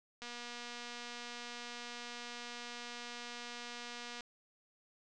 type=click train; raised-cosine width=0.2 ms; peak=-29 dBFS; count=958; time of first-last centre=0.22-4.207 s; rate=240 Hz; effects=resampled to 24000 Hz